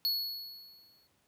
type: tone with exponential decay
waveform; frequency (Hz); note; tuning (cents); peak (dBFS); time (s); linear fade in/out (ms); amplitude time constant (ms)
square; 4374; C#8; -24; -27; 0.05-1.07; 0; 220
effects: pink hiss -72 dBFS RMS until 1.27 s + high-pass 80 Hz 12 dB/octave